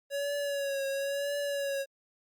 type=tone with vibrato; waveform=square; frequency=560 Hz; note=C#5; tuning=18 cents sharp; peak=-31 dBFS; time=0.1-1.86 s; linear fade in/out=50 ms; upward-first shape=triangle; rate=0.98 Hz; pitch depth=47 cents each way; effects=Opus 48 kbps